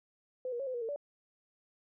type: tone with pitch steps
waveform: sine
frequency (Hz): 509 / 477.6 / 549 / 511 / 478.9 / 451.9 / 577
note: C5 / A#4 / C#5 / C5 / A#4 / A4 / D5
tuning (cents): -48 / +42 / -17 / -41 / +47 / +46 / -31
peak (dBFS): -34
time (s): 0.45-0.961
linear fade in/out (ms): 2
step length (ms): 73
effects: none